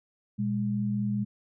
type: tone pair together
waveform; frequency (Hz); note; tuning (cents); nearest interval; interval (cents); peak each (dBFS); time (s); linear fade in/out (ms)
sine; 120.14 / 204.9; B2 / G#3; -47 / -23; major sixth; 924; -31 / -27; 0.38-1.25; 20
effects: none

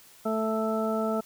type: harmonic tone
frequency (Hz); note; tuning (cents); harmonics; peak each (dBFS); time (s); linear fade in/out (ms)
220; A3; 0; 1 / 2 / 3 / 4 / 6; -29 / -31 / -30 / -39 / -34; 0.25-1.21; 10
effects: white hiss -54 dBFS RMS until 1.25 s

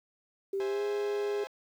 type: tone with pitch glide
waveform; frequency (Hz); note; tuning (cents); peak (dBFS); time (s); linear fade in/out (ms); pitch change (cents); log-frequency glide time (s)
sine; 392 to 409.6; G4 to G#4; 0 to -24; -29; 0.53-1.44; 5; +76; 0.64-0.83
type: chord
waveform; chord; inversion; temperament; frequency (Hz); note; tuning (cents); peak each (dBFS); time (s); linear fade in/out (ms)
sawtooth; C augmented; none; equal; 523.3 / 659.3 / 830.6; C5 / E5 / G#5; 0 / 0 / 0; -38 / -42 / -40; 0.6-1.47; 0
effects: low-pass 5000 Hz 12 dB/octave + 10-bit

